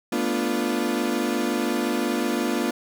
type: chord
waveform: 35% pulse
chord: B half-diminished seventh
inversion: third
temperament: equal with one note detuned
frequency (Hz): 220 / 245.7 / 293.7 / 349.2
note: A3 / B3 / D4 / F4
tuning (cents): 0 / -9 / 0 / 0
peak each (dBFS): -28 / -25 / -27 / -26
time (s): 0.12-2.71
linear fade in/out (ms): 5
effects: none